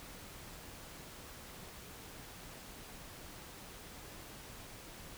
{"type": "silence", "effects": ["pink hiss -51 dBFS RMS until 5.17 s"]}